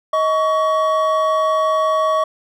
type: tone pair together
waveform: triangle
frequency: 630 / 1123.6 Hz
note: D#5 / C#6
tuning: +21 / +23 cents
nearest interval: minor seventh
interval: 1002 cents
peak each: -15 dBFS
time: 0.13-2.24 s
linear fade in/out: 5 ms
effects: none